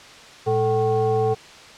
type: tone with frequency modulation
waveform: sine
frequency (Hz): 440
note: A4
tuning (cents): 0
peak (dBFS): -17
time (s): 0.46-1.35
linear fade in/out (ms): 20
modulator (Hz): 325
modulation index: 0.98
effects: white hiss -43 dBFS RMS until 1.77 s + low-pass 5000 Hz 12 dB/octave